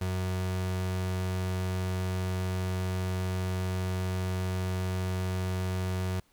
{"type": "tone", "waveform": "35% pulse", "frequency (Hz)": 92.5, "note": "F#2", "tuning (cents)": 0, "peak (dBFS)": -27, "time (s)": [0.01, 6.2], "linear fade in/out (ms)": 5, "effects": ["pink hiss -67 dBFS RMS until 6.32 s"]}